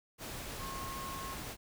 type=tone in noise; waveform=sine; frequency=1080 Hz; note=C#6; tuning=45 cents flat; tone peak=-42 dBFS; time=0.58-1.37 s; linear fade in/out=50 ms; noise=pink; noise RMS=-43 dBFS; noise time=0.18-1.57 s; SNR=-2 dB; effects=none